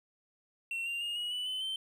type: tone with pitch steps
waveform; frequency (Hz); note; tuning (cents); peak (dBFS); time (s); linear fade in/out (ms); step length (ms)
triangle; 2719 / 2779 / 2841 / 2904 / 2969 / 3034 / 3102; F7 / F7 / F7 / F#7 / F#7 / F#7 / G7; -47 / -9 / +29 / -33 / +5 / +43 / -19; -32; 0.71-1.76; 2; 150
effects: none